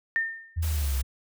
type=tone with exponential decay; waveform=sine; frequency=1813 Hz; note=A#6; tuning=49 cents flat; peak=-20 dBFS; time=0.16-0.61 s; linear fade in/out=0 ms; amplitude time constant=97 ms
type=linear sweep; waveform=sine; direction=down; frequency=85 to 62.9 Hz; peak=-24 dBFS; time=0.56-1.03 s; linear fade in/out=20 ms
type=noise; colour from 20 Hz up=white; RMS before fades=-38 dBFS; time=0.62-1.02 s; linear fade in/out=10 ms
effects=none